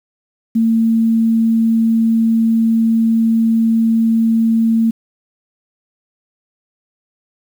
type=tone; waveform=sine; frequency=226.2 Hz; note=A3; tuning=48 cents sharp; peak=-10 dBFS; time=0.55-4.91 s; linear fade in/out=10 ms; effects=7-bit